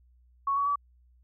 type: tone with pitch steps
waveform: sine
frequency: 1109 / 1127.7 / 1146.8 Hz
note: C#6 / C#6 / D6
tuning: 0 / +29 / -42 cents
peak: -24 dBFS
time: 0.47-0.758 s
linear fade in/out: 5 ms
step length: 96 ms
effects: added 61 Hz sine -58 dBFS peak until 1.23 s

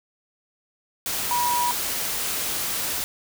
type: tone in noise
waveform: sine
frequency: 969 Hz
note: B5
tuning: 33 cents flat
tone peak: -21 dBFS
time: 1.31-1.71 s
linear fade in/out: 0 ms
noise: white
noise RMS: -27 dBFS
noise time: 1.06-3.04 s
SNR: +3 dB
effects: none

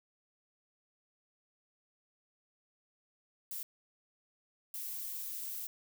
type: noise bursts at uneven times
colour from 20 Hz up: violet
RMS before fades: -41 dBFS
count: 2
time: 3.51-3.63 / 4.74-5.67 s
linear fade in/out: 2 ms
effects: none

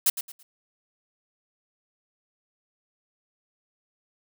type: noise with echo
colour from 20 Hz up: blue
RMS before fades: -20 dBFS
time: 0.06-0.1 s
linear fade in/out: 5 ms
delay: 110 ms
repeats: 3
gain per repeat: -11 dB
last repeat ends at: 0.43 s
effects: none

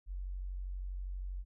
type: tone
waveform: sine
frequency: 46.25 Hz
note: F#1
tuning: in tune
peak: -37 dBFS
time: 0.06-1.45 s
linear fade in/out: 50 ms
effects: none

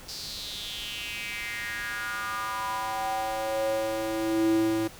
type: tone with high-pass filter sweep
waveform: square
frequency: 110 Hz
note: A2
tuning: in tune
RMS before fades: -30 dBFS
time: 0.08-4.88 s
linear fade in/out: 10 ms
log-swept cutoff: 4900 to 260 Hz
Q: 5
effects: pink hiss -47 dBFS RMS until 4.99 s

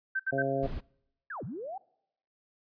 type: tone bursts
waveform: sine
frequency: 1550 Hz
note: G6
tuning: 20 cents flat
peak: -27 dBFS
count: 3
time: 0.15-0.425 s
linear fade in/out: 10 ms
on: 47 ms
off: 67 ms
type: harmonic tone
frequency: 136.2 Hz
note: C#3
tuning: 30 cents flat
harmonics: 1 / 2 / 3 / 4 / 5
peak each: -36 / -35 / -35 / -32 / -33 dBFS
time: 0.32-0.67 s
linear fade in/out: 10 ms
type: noise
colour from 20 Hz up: brown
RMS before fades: -36 dBFS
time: 0.62-0.81 s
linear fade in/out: 20 ms
type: linear two-way sweep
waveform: sine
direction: down then up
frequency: 1760 to 98 to 810 Hz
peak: -36 dBFS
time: 1.3-1.78 s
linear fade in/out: 5 ms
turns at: 1.44 s
effects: noise-tail reverb RT60 0.8 s tail -25 dB re dry + resampled to 11025 Hz

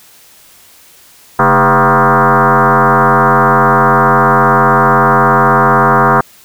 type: tone with frequency modulation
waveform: sine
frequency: 138.59 Hz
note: C#3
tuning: in tune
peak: -5 dBFS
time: 1.39-6.21 s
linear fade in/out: 5 ms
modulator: 181 Hz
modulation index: 7.4
effects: white hiss -42 dBFS RMS until 6.44 s

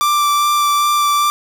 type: tone with vibrato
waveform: 45% pulse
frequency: 1174.7 Hz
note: D6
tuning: in tune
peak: -12 dBFS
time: 0.01-1.3 s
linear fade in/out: 0 ms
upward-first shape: sine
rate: 2.5 Hz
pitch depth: 10 cents each way
effects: none

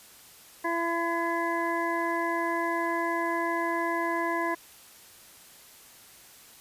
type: harmonic tone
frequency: 337.2 Hz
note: E4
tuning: 39 cents sharp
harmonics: 1 / 2 / 3 / 5 / 6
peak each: -31 / -33 / -30 / -34 / -37 dBFS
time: 0.64-4.55 s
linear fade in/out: 10 ms
effects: white hiss -52 dBFS RMS until 6.6 s + resampled to 32000 Hz

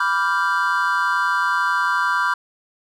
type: chord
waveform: triangle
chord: G dominant seventh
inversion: first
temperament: equal with one note detuned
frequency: 987.8 / 1165.9 / 1396.9 / 1568 Hz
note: B5 / D6 / F6 / G6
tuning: 0 / -13 / 0 / 0 cents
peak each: -21 dBFS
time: 0-2.34 s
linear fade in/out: 5 ms
effects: none

